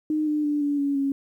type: tone with pitch steps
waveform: sine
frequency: 307.1 / 300.6 / 294.2 / 288 / 281.9 / 276 Hz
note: D#4 / D4 / D4 / D4 / C#4 / C#4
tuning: -23 / +40 / +3 / -34 / +29 / -7 cents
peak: -21 dBFS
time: 0.1-1.12 s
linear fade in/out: 2 ms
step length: 170 ms
effects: 10-bit